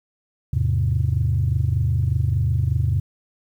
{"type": "chord", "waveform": "sine", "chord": "E augmented", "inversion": "none", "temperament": "equal with one note detuned", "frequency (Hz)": [82.41, 105.7, 130.81], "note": ["E2", "G#2", "B#2"], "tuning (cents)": [0, 31, 0], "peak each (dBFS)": -21, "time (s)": [0.53, 3], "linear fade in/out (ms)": 5, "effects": ["tanh soft clip ceiling -10 dBFS", "9-bit"]}